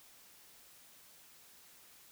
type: silence
effects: white hiss -60 dBFS RMS until 2.11 s